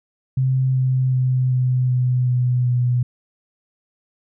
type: tone with pitch steps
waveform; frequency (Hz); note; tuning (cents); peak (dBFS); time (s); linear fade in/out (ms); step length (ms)
sine; 130.81 / 129.53 / 128.27 / 127.01 / 125.77 / 124.54 / 123.33; C3 / C3 / C3 / B2 / B2 / B2 / B2; 0 / -17 / -34 / +49 / +32 / +15 / -2; -15; 0.37-3.03; 5; 380
effects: none